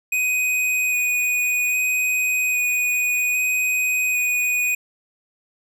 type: tone with vibrato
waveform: square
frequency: 2489 Hz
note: D#7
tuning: in tune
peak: -19 dBFS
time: 0.12-4.75 s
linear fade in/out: 5 ms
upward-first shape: square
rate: 0.62 Hz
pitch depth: 9 cents each way
effects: none